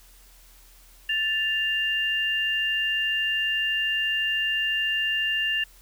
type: tone pair together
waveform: sine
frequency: 1760.1 / 2794 Hz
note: A6 / F7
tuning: 0 / 0 cents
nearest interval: minor sixth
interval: 800 cents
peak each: -27 / -24 dBFS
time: 1.09-5.64 s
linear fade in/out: 5 ms
effects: added 41 Hz sine -52 dBFS peak until 5.81 s + white hiss -55 dBFS RMS until 5.81 s